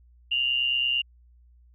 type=tone pair together; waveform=sine; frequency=2794 / 2923 Hz; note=F7 / F#7; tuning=0 / -22 cents; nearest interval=minor second; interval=78 cents; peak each=-23 / -29 dBFS; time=0.31-1.02 s; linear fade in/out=10 ms; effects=added 60 Hz sine -53 dBFS peak until 1.74 s